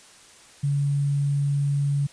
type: tone with sample-and-hold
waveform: sine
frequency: 142 Hz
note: C#3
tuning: 42 cents sharp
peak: -20 dBFS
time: 0.63-2.07 s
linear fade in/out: 10 ms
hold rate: 8820 Hz
effects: white hiss -50 dBFS RMS until 2.12 s + resampled to 22050 Hz